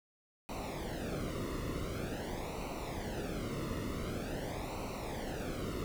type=noise with flanger; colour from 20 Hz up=brown; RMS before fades=-39 dBFS; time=0.49-5.84 s; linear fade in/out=0 ms; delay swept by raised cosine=0.59 to 1.28 ms; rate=0.46 Hz; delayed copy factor=-0.8; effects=none